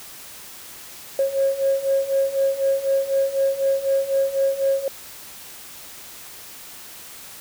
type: beating tone pair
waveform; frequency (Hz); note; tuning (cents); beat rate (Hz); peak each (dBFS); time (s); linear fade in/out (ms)
sine; 542 / 546; C#5 / C#5; -39 / -26; 4; -22 / -19; 1.19-4.88; 2
effects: tanh soft clip ceiling -11 dBFS + white hiss -40 dBFS RMS until 7.4 s